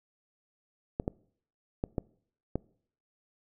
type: clicks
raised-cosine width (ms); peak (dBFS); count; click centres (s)
2; -16; 5; 0.999 / 1.079 / 1.839 / 1.982 / 2.556
effects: noise-tail reverb RT60 0.6 s tail -24 dB re dry